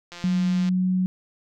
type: click train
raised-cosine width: 0.2 ms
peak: -22 dBFS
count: 100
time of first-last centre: 0.12-0.689 s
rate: 174 Hz
type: tone with pitch glide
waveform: sine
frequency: 182.9 to 184.7 Hz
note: F#3 to F#3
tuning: -20 to -3 cents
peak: -19 dBFS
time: 0.24-1.06 s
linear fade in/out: 0 ms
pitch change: +17 cents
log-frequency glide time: 0.57-0.9 s
effects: none